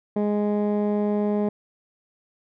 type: tone with low-pass filter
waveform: 15% pulse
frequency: 207.7 Hz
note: G#3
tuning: in tune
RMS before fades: -23 dBFS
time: 0.16-1.49 s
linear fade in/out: 5 ms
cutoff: 610 Hz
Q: 0.51
effects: none